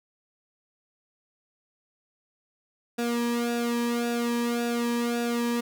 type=tone with flanger; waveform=sawtooth; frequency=237.2 Hz; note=A#3; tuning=30 cents sharp; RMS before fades=-27 dBFS; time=2.98-5.61 s; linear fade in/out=10 ms; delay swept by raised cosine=0.95 to 1.46 ms; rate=1.8 Hz; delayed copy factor=-0.8; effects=none